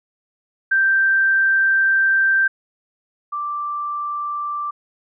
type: tone pair in turn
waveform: sine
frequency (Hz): 1568 / 1174.7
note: G6 / D6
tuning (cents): 0 / 0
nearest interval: perfect fourth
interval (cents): 500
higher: first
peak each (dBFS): -13 / -22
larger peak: first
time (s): 0.71-2.48 / 3.32-4.71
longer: first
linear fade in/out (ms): 10
effects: none